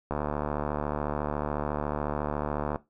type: click train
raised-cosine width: 1 ms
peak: -15 dBFS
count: 197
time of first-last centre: 0.11-2.759 s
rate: 74 Hz
effects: noise-tail reverb RT60 0.2 s tail -17 dB re dry